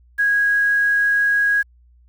sine tone with quantisation, 1649 Hz, G#6, 13 cents flat, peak -14 dBFS, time 0.18-1.63 s, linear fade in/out 20 ms, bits 7, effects added 60 Hz sine -49 dBFS peak until 2.08 s

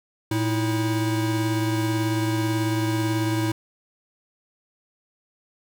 square tone pair together, 113.1 / 321.1 Hz, A2 / E4, +48 / -45 cents, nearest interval octave + tritone, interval 1807 cents, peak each -25 dBFS, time 0.31-3.52 s, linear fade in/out 5 ms, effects none

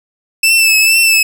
sawtooth tone with vibrato, 2637 Hz, E7, in tune, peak -4 dBFS, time 0.43-1.23 s, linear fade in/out 5 ms, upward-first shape triangle, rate 2.2 Hz, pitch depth 46 cents each way, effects none

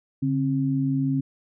sine tone pair together, 142.06 / 267.8 Hz, C#3 / C4, +43 / +40 cents, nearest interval major seventh, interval 1097 cents, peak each -24 / -23 dBFS, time 0.22-1.21 s, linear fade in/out 10 ms, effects none

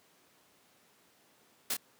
white noise with echo, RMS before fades -32 dBFS, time 1.7-1.74 s, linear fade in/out 5 ms, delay 29 ms, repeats 1, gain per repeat -5 dB, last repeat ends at 1.769 s, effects pink hiss -65 dBFS RMS until 1.99 s + high-pass 200 Hz 12 dB/octave

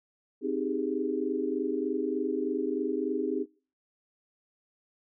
sine chord, Ab major seventh, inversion first, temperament equal, 261.6 / 311.1 / 392 / 415.3 Hz, C4 / Eb4 / G4 / Ab4, 0 / 0 / 0 / 0 cents, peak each -33 dBFS, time 0.41-3.46 s, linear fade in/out 50 ms, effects noise-tail reverb RT60 0.4 s tail -23 dB re dry

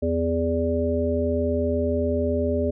harmonic tone with a mistuned harmonic, 83.5 Hz, E2, 23 cents sharp, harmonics 1 / 3 / 5 / 7, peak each -26 / -26 / -26 / -26 dBFS, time 0.02-2.71 s, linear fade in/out 10 ms, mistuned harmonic 5, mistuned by -22 cents, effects none

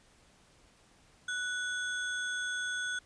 sine tone with sample-and-hold, 1480 Hz, F#6, in tune, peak -32 dBFS, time 1.28-2.99 s, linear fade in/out 5 ms, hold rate 4900 Hz, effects pink hiss -63 dBFS RMS until 3.05 s + resampled to 22050 Hz

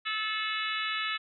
harmonic tone with a mistuned harmonic, 434.5 Hz, A4, 22 cents flat, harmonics 3 / 4 / 5 / 6 / 7 / 8 / 9, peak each -35 / -36 / -37 / -38 / -38 / -39 / -40 dBFS, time 0.05-1.18 s, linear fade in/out 20 ms, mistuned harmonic 7, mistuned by -54 cents, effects none

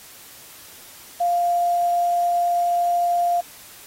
sine tone with quantisation, 698.5 Hz, F5, in tune, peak -17 dBFS, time 1.2-3.41 s, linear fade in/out 10 ms, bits 7, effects white hiss -44 dBFS RMS until 3.86 s + AAC 48 kbps

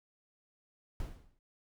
brown noise with exponential decay, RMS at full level -35 dBFS, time 1-1.39 s, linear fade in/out 1 ms, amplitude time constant 83 ms, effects none

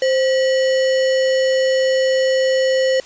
sine tone with sample-and-hold, 523.3 Hz, C5, in tune, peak -13 dBFS, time 0.02-3 s, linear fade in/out 2 ms, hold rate 2450 Hz, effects white hiss -41 dBFS RMS until 3.05 s + resampled to 16000 Hz

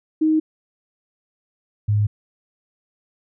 sine tone pair in turn, 313.1 / 104.48 Hz, D#4 / G#2, +11 / +11 cents, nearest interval octave + perfect fifth, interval 1900 cents, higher first, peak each -14 / -15 dBFS, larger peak first, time 0.21-0.4 / 1.88-2.07 s, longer neither, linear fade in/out 10 ms, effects none

